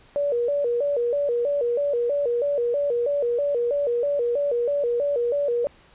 sine tone with vibrato, 523.3 Hz, C5, in tune, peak -20 dBFS, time 0.16-5.67 s, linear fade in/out 0 ms, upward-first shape square, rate 3.1 Hz, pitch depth 160 cents each way, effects pink hiss -54 dBFS RMS until 5.94 s + resampled to 8000 Hz

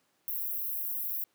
white high-pass noise, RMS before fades -34 dBFS, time 0.28-1.24 s, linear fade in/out 0 ms, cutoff 12000 Hz, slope 48 dB/octave, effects pink hiss -72 dBFS RMS until 1.34 s + high-pass 200 Hz 12 dB/octave

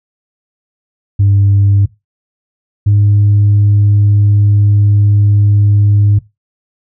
sine tone pair in turn, 99.9 / 102.65 Hz, G2 / G#2, +33 / -20 cents, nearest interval unison, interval 47 cents, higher second, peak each -4 dBFS, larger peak neither, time 1.19-1.86 / 2.86-6.19 s, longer second, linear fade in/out 10 ms, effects noise-tail reverb RT60 0.2 s tail -18 dB re dry + tanh soft clip ceiling -3 dBFS

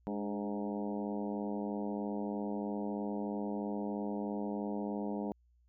harmonic tone with a mistuned harmonic, 103.1 Hz, G#2, 12 cents flat, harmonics 2 / 3 / 4 / 5 / 6 / 7 / 8 / 9, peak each -37 / -41 / -43 / -45 / -47 / -48 / -49 / -50 dBFS, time 0.07-5.32 s, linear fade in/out 0 ms, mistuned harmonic 3, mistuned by -51 cents, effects added 60 Hz sine -65 dBFS peak until 5.68 s

